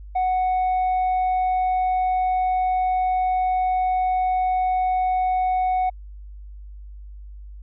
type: tone with tanh clipping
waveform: sine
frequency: 740 Hz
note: F#5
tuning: in tune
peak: -19 dBFS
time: 0.15-5.9 s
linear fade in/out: 10 ms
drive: 2 dB
effects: added 50 Hz sine -36 dBFS peak until 7.62 s